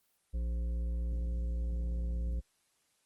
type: harmonic tone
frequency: 58.27 Hz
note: A#1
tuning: in tune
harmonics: 1 / 3 / 5 / 7 / 9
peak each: -31 / -47 / -55 / -59 / -55 dBFS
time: 0.33-2.41 s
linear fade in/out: 20 ms
effects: white hiss -74 dBFS RMS until 3.05 s + Opus 24 kbps